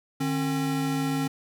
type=tone pair together; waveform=square; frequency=151.53 / 270 Hz; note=D#3 / C#4; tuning=-45 / -45 cents; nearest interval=minor seventh; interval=1000 cents; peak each=-30 / -27 dBFS; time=0.2-1.28 s; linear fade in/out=10 ms; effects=none